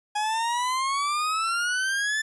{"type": "exponential sweep", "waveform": "40% pulse", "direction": "up", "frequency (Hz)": [830.6, 1766], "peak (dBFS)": -23, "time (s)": [0.15, 2.22], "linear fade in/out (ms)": 10, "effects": ["resampled to 24000 Hz"]}